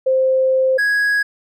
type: tone pair in turn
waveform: sine / triangle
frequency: 523.3 / 1661.4 Hz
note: C5 / G#6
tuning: 0 / 0 cents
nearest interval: octave + minor sixth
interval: 2000 cents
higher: second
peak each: -12 dBFS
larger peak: neither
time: 0.06-0.78 / 0.78-1.23 s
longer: first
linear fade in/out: 10 ms
effects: none